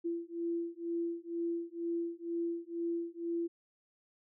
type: beating tone pair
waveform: sine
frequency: 337.6 / 339.7 Hz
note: E4 / F4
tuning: +41 / -48 cents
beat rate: 2.1 Hz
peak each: -37 / -37 dBFS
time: 0.04-3.48 s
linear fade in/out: 20 ms
effects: none